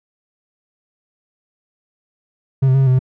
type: tone with pitch steps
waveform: triangle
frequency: 134.2 / 130.2 / 135.3 / 134 / 128.1 / 129.4 Hz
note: C3 / C3 / C#3 / C3 / C3 / C3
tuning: +44 / -8 / -42 / +42 / -36 / -19 cents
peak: -8 dBFS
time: 2.62-2.992 s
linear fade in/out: 10 ms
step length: 62 ms
effects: none